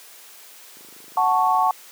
click train, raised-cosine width 3 ms, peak -30 dBFS, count 24, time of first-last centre 0.77-1.665 s, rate 25.7 Hz
sine chord, F# minor, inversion none, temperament equal, 740 / 880 / 1108.7 Hz, F#5 / A5 / C#6, 0 / 0 / 0 cents, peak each -20 / -20 / -20 dBFS, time 1.17-1.71 s, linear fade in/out 2 ms
effects white hiss -45 dBFS RMS until 1.91 s + high-pass 400 Hz 12 dB/octave

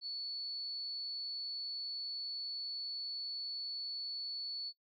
sine tone, 4435 Hz, C#8, in tune, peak -38 dBFS, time 0.01-4.73 s, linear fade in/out 50 ms, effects noise-tail reverb RT60 0.1 s tail -22 dB re dry

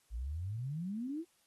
sine exponential sweep, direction up, 52.5 to 349.2 Hz, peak -36 dBFS, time 0.1-1.25 s, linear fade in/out 50 ms, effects white hiss -72 dBFS RMS until 1.46 s + AAC 32 kbps

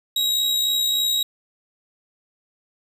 40% pulse tone with amplitude modulation, 3824 Hz, A#7, 43 cents sharp, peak -16 dBFS, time 0.16-1.23 s, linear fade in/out 5 ms, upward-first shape sine, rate 63.2 Hz, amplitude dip 35%, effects none

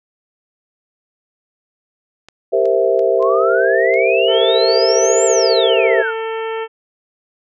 clicks, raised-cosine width 0.2 ms, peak -21 dBFS, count 5, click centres 2.286 / 2.656 / 2.993 / 3.226 / 3.94 s
sine chord, C dominant seventh, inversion second, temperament equal with one note detuned, 392 / 462.1 / 523.3 / 659.3 Hz, G4 / Bb4 / C5 / E5, 0 / -15 / 0 / 0 cents, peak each -17 dBFS, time 2.52-6.03 s, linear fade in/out 20 ms
sine exponential two-way sweep, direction up then down, 1018 to 7540 to 1311 Hz, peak -18 dBFS, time 3.19-6.14 s, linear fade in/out 50 ms, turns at 5.25 s
harmonic tone, 447.4 Hz, A4, 29 cents sharp, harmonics 1 / 2 / 3 / 4 / 5 / 6 / 7, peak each -21 / -27 / -31 / -33 / -35 / -37 / -38 dBFS, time 4.27-6.68 s, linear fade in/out 50 ms
effects none

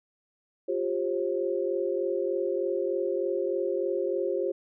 sine tone cluster, 354.1 / 397.4 / 536 Hz, F4 / G4 / C5, +24 / +24 / +42 cents, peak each -30 dBFS, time 0.68-4.52 s, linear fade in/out 10 ms, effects none

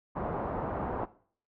white low-pass noise, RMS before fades -34 dBFS, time 0.15-1.06 s, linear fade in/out 20 ms, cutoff 1000 Hz, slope 24 dB/octave, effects noise-tail reverb RT60 0.5 s tail -18 dB re dry

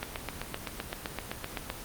click train, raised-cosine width 0.3 ms, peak -16 dBFS, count 14, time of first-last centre 0.03-1.701 s, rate 7.78 Hz, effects pink hiss -42 dBFS RMS until 1.84 s + Opus 24 kbps

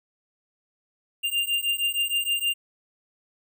square beating tone pair, 2794 / 2800.4 Hz, F7 / F7, 0 / +4 cents, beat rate 6.4 Hz, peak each -27 dBFS, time 1.23-2.54 s, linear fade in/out 20 ms, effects none

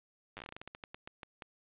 slowing click train, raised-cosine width 0.3 ms, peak -28 dBFS, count 18, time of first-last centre 0.37-1.422 s, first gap 9 ms, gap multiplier 1.21, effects resampled to 8000 Hz + 11-bit

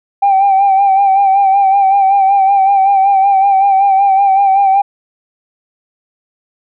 sine tone with vibrato, 784 Hz, G5, in tune, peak -5 dBFS, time 0.22-4.82 s, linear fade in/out 10 ms, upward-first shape sine, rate 5.3 Hz, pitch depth 45 cents each way, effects tanh soft clip ceiling -3 dBFS

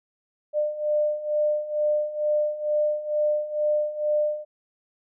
sine beating tone pair, 599 / 601.2 Hz, D5 / D5, +34 / +40 cents, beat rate 2.2 Hz, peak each -27 / -23 dBFS, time 0.53-4.45 s, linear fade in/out 50 ms, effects none

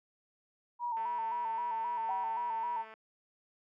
sine tone with vibrato, 932.3 Hz, A#5, in tune, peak -32 dBFS, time 0.79-2.85 s, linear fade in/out 50 ms, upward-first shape square, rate 3.8 Hz, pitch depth 52 cents each way
click train, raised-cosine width 0.5 ms, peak -36 dBFS, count 434, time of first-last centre 0.97-2.938 s, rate 220 Hz
sine tone with exponential decay, 765 Hz, G5, 42 cents flat, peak -33 dBFS, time 2.09-2.74 s, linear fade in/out 1 ms, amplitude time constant 140 ms
effects high-pass 400 Hz 12 dB/octave

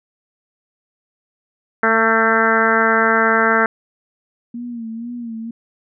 harmonic tone, 224.3 Hz, A3, 34 cents sharp, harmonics 1 / 2 / 3 / 4 / 5 / 6 / 7 / 8 / 9, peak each -22 / -20 / -22 / -23 / -24 / -18 / -18 / -22 / -26 dBFS, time 1.83-3.66 s, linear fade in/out 2 ms
sine tone with vibrato, 233 Hz, A#3, 1 cent flat, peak -25 dBFS, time 4.54-5.51 s, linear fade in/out 5 ms, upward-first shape sine, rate 2.1 Hz, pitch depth 71 cents each way
effects none

